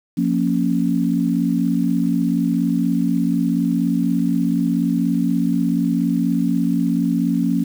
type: chord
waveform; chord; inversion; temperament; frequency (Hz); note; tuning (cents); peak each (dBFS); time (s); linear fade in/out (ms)
sine; Bb minor; second; equal with one note detuned; 176.34 / 233.1 / 277.2; F3 / Bb3 / Db4; +17 / 0 / 0; -20; 0.17-7.64; 10
effects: 7-bit